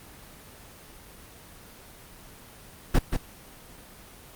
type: noise with echo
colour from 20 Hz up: brown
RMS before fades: -17 dBFS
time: 2.94-2.99 s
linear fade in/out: 10 ms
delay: 180 ms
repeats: 1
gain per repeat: -6 dB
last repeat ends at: 3.17 s
effects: pink hiss -48 dBFS RMS until 4.35 s + Opus 24 kbps